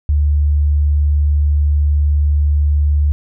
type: tone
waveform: sine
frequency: 73.42 Hz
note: D2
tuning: in tune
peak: -10 dBFS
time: 0.09-3.12 s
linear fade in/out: 0 ms
effects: none